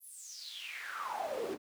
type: noise with high-pass filter sweep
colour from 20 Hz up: brown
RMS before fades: -41 dBFS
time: 0-1.58 s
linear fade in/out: 50 ms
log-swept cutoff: 12000 to 320 Hz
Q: 7.9
effects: none